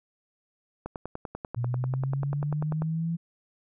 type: click train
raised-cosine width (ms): 1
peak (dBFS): -20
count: 21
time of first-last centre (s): 0.86-2.821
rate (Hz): 10.2
type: linear sweep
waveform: sine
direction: up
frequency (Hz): 118.6 to 168.8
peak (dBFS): -26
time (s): 1.56-3.17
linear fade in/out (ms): 20
effects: none